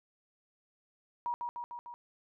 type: tone with echo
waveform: sine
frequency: 956 Hz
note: A#5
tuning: 43 cents sharp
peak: -31 dBFS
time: 1.26-1.34 s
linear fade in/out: 0 ms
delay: 150 ms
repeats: 4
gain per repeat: -3 dB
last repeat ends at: 1.94 s
effects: none